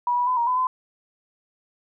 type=tone with pitch steps; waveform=sine; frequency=971 / 977 / 1008 / 942 / 1006 / 1021 Hz; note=B5 / B5 / B5 / A#5 / B5 / C6; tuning=-30 / -19 / +35 / +18 / +32 / -43 cents; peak=-19 dBFS; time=0.07-0.67 s; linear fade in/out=2 ms; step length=100 ms; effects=none